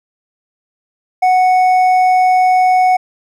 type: tone with hard clipping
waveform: triangle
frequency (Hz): 739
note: F#5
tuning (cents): -2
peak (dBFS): -9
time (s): 1.22-2.97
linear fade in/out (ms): 10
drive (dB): 8
effects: none